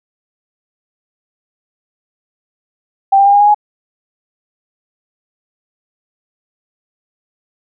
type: tone with pitch steps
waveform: sine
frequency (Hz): 784 / 794 / 804.2 / 814.5 / 824.9 / 835.4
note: G5 / G5 / G5 / G#5 / G#5 / G#5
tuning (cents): 0 / +22 / +44 / -34 / -12 / +10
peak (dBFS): -5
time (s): 3.12-3.546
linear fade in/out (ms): 10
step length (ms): 71
effects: none